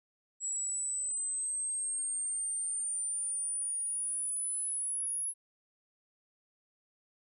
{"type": "exponential sweep", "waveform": "sine", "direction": "up", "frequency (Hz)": [7730, 10548], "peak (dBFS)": -32, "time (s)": [0.4, 5.34], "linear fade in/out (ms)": 50, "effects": []}